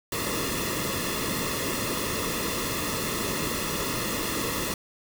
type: noise with comb filter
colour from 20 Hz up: pink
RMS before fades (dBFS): -29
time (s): 0.12-4.74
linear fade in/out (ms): 2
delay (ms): 1.3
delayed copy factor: -0.75
effects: none